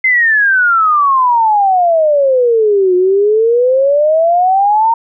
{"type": "exponential two-way sweep", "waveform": "sine", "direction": "down then up", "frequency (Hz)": [2089, 357.8, 928], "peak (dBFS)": -7, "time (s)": [0.04, 4.94], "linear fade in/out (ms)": 5, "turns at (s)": 2.95, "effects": []}